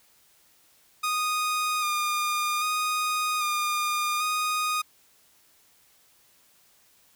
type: tone with vibrato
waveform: sawtooth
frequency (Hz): 1226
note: D#6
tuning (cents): -26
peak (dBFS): -21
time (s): 1.03-4.82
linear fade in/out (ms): 10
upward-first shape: square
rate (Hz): 0.63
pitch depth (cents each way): 19
effects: white hiss -61 dBFS RMS until 7.15 s